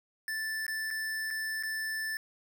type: tone with dropouts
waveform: square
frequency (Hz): 1760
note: A6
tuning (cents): 0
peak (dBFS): -33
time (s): 0.28-2.17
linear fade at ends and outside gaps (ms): 1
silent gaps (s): 0.666-0.68 / 0.905-0.91 / 1.305-1.309 / 1.627-1.634
effects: 10-bit